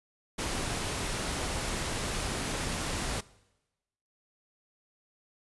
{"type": "noise", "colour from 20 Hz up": "pink", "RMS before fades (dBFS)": -33, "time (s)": [0.38, 3.21], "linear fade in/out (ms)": 10, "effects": ["noise-tail reverb RT60 1.0 s tail -21 dB re dry", "resampled to 24000 Hz"]}